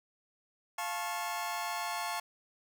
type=chord; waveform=sawtooth; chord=F augmented; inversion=none; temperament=just; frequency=698.5 / 873.1 / 1091.3 Hz; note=F5 / A5 / C#6; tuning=0 / -14 / -27 cents; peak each=-35 / -34 / -35 dBFS; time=0.78-2.2 s; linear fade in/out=5 ms; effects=none